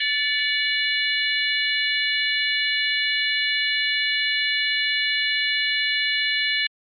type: harmonic tone with a mistuned harmonic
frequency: 583 Hz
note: D5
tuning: 13 cents flat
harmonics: 3 / 4 / 5 / 6 / 7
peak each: -25 / -26 / -27 / -28 / -28 dBFS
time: 0-6.67 s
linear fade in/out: 5 ms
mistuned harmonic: 4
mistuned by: -56 cents
effects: Opus 24 kbps